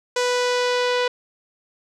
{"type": "tone with low-pass filter sweep", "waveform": "sawtooth", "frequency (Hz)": 493.7, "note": "B4", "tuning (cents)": -1, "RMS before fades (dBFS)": -21, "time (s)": [0.16, 1.08], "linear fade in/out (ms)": 5, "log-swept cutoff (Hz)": [6800, 3900], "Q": 1.4, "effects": []}